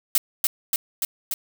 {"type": "noise with echo", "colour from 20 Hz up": "blue", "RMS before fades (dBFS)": -18, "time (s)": [0.15, 0.18], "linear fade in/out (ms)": 2, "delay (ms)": 290, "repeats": 4, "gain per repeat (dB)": -2, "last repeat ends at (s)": 1.34, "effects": []}